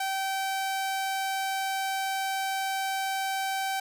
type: tone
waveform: sawtooth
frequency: 773 Hz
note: G5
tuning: 24 cents flat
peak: -24 dBFS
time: 0-3.8 s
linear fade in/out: 5 ms
effects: none